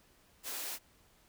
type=high-pass noise; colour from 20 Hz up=white; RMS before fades=-40 dBFS; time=0.43-0.79 s; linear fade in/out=50 ms; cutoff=240 Hz; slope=48 dB/octave; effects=pink hiss -66 dBFS RMS until 1.28 s